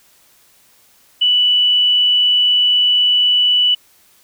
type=tone; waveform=sine; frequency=2964 Hz; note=F#7; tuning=2 cents sharp; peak=-10 dBFS; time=1.21-3.75 s; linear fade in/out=10 ms; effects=white hiss -52 dBFS RMS until 4.23 s